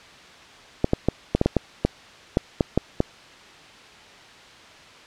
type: clicks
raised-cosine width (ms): 2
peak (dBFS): -4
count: 12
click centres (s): 0.844 / 0.934 / 1.086 / 1.35 / 1.414 / 1.46 / 1.567 / 1.85 / 2.371 / 2.608 / 2.776 / 3.004
effects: white hiss -46 dBFS RMS until 5.06 s + low-pass 4000 Hz 12 dB/octave